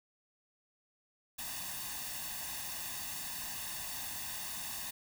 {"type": "noise with comb filter", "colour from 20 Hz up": "white", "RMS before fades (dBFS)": -41, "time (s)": [1.38, 4.91], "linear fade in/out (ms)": 10, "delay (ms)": 1.1, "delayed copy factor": 0.75, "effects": []}